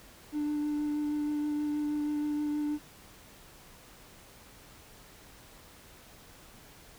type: tone with vibrato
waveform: triangle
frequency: 297 Hz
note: D4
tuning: 20 cents sharp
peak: -26 dBFS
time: 0.32-2.79 s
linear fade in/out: 50 ms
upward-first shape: sine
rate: 6.3 Hz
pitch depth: 11 cents each way
effects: tanh soft clip ceiling -23 dBFS + pink hiss -54 dBFS RMS until 6.98 s